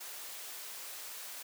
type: high-pass noise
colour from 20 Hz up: white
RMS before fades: -45 dBFS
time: 0-1.43 s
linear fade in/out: 10 ms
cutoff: 440 Hz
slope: 12 dB/octave
effects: none